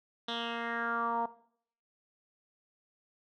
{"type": "tone with low-pass filter sweep", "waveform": "10% pulse", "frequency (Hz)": 233.1, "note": "A#3", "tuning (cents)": 0, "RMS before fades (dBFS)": -34, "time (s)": [0.28, 1.26], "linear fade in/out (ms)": 5, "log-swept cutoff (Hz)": [3700, 850], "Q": 5.1, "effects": ["noise-tail reverb RT60 0.6 s tail -17 dB re dry"]}